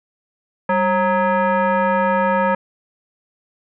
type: tone with frequency modulation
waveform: sine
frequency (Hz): 196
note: G3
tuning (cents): 0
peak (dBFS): -14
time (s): 0.69-2.55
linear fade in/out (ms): 5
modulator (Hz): 735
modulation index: 1.7
effects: none